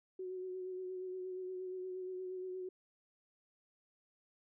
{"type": "tone with vibrato", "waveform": "sine", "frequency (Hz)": 370, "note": "F#4", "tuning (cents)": 0, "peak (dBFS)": -40, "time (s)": [0.19, 2.69], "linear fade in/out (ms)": 5, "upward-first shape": "sine", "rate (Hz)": 8.5, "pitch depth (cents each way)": 24, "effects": []}